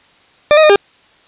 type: tone with pitch steps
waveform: 40% pulse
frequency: 595 / 627 / 611 / 402.3 Hz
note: D5 / D#5 / D#5 / G4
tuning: +22 / +13 / -32 / +45 cents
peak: -4 dBFS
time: 0.51-0.758 s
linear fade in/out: 0 ms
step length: 62 ms
effects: white hiss -49 dBFS RMS until 1.27 s + resampled to 8000 Hz